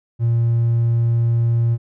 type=tone; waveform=triangle; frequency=116.8 Hz; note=A#2; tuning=4 cents sharp; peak=-11 dBFS; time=0.19-1.78 s; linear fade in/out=50 ms; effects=tanh soft clip ceiling -9 dBFS